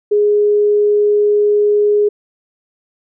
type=tone; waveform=sine; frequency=415.3 Hz; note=G#4; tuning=in tune; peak=-9 dBFS; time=0.11-2.09 s; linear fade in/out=10 ms; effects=none

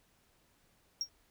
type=tone with exponential decay; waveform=triangle; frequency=5588 Hz; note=F8; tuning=in tune; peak=-25 dBFS; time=1.01-1.09 s; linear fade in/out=1 ms; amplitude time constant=16 ms; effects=tanh soft clip ceiling -27 dBFS + pink hiss -70 dBFS RMS until 1.3 s

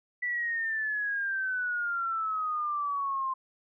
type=exponential sweep; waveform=sine; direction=down; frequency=1975.5 to 1046.5 Hz; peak=-28 dBFS; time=0.22-3.34 s; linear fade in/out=10 ms; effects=none

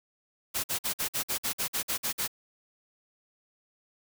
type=noise bursts; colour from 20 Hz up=white; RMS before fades=-30 dBFS; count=12; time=0.54-2.278 s; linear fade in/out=20 ms; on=99 ms; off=50 ms; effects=none

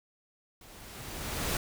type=noise with level ramp; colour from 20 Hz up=pink; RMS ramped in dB=-53 to -30 dBFS; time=0.61-1.57 s; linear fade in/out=2 ms; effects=none

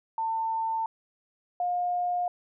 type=tone pair in turn; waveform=sine; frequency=897 / 711.9 Hz; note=A5 / F5; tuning=+33 / +33 cents; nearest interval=major third; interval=400 cents; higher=first; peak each=-26 / -25 dBFS; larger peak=second; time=0.18-0.86 / 1.6-2.28 s; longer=neither; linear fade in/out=2 ms; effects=none

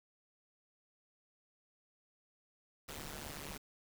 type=noise with amplitude modulation; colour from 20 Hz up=pink; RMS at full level=-42 dBFS; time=2.88-3.58 s; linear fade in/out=10 ms; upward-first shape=sine; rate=147 Hz; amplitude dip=100%; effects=none

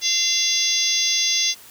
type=harmonic tone with a mistuned harmonic; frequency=688 Hz; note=F5; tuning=26 cents flat; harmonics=3 / 4 / 5 / 6 / 7 / 8 / 9; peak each=-29 / -30 / -24 / -29 / -24 / -27 / -22 dBFS; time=0.01-1.55 s; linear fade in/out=50 ms; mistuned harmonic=6; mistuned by=-41 cents; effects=white hiss -45 dBFS RMS until 1.7 s

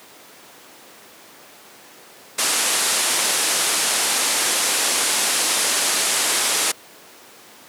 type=low-pass noise; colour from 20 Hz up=white; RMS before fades=-20 dBFS; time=2.38-6.72 s; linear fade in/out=10 ms; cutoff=11000 Hz; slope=48 dB/octave; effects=pink hiss -44 dBFS RMS until 7.68 s + high-pass 300 Hz 12 dB/octave

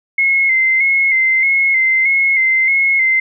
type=tone with vibrato; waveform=sine; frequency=2123 Hz; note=C7; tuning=25 cents sharp; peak=-10 dBFS; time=0.18-3.2 s; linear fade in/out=5 ms; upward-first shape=square; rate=1.6 Hz; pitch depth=39 cents each way; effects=none

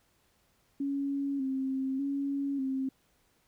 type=tone with vibrato; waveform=sine; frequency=272.2 Hz; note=C#4; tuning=31 cents flat; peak=-29 dBFS; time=0.8-2.89 s; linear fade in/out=5 ms; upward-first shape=square; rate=0.84 Hz; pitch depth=42 cents each way; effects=pink hiss -70 dBFS RMS until 3.47 s

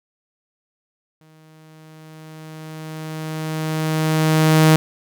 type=tone with exponential growth; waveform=sawtooth; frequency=157.2 Hz; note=D#3; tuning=18 cents sharp; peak=-5 dBFS; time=1.21-4.76 s; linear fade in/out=0 ms; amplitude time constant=770 ms; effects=none

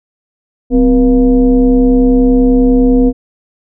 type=tone with frequency modulation; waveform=sine; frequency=257.1 Hz; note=C4; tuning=30 cents flat; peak=-5 dBFS; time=0.7-3.13 s; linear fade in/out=50 ms; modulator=222 Hz; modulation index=0.85; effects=none

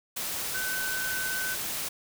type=tone in noise; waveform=sine; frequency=1518 Hz; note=F#6; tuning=44 cents sharp; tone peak=-31 dBFS; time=0.54-1.55 s; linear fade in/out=10 ms; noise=white; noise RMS=-33 dBFS; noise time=0.16-1.89 s; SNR=-1 dB; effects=none

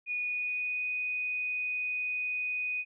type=tone with pitch glide; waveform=sine; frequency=2461 to 2488 Hz; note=D#7 to D#7; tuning=-20 to -1 cents; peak=-30 dBFS; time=0.06-2.85 s; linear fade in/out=50 ms; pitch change=+19 cents; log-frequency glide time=0.21-0.85 s; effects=none

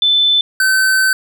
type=tone pair in turn; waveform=sine / square; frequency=3520 / 1533.9 Hz; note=A7 / G6; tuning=0 / -38 cents; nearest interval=octave + major second; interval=1438 cents; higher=first; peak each=-9 / -11 dBFS; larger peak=first; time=0.02-0.41 / 0.6-1.13 s; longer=second; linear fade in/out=2 ms; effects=none

